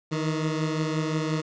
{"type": "beating tone pair", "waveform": "20% pulse", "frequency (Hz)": [155.56, 161.26], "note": ["D#3", "E3"], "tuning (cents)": [0, -38], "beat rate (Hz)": 5.7, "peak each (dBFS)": [-21, -27], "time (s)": [0.11, 1.42], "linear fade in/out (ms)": 20, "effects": ["resampled to 16000 Hz", "8-bit"]}